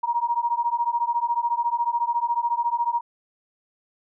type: beating tone pair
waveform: sine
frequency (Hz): 939 / 953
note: A#5 / A#5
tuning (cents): +12 / +38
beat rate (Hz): 14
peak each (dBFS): -24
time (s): 0.03-3.01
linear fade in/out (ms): 10
effects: none